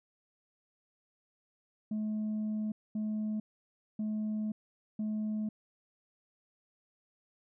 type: tone bursts at uneven times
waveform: sine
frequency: 214.4 Hz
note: A3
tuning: 45 cents flat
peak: -29 dBFS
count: 4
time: 1.91-2.72 / 2.95-3.4 / 3.99-4.52 / 4.99-5.49 s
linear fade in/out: 5 ms
effects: tanh soft clip ceiling -30 dBFS